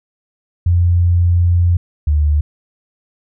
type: tone pair in turn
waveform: sine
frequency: 87.3 / 74.69 Hz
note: F2 / D2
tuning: 0 / +30 cents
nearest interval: minor third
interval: 270 cents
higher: first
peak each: -9 / -10 dBFS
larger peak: first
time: 0.66-1.77 / 2.07-2.41 s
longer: first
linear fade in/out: 5 ms
effects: none